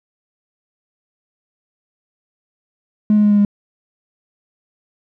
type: tone with pitch steps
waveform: triangle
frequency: 211.3 / 209.5 / 207.7 / 205.9 / 204.1 Hz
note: G#3 / G#3 / G#3 / G#3 / G#3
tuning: +30 / +15 / 0 / -15 / -30 cents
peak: -6 dBFS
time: 3.1-3.45 s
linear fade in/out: 2 ms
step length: 70 ms
effects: tanh soft clip ceiling -6 dBFS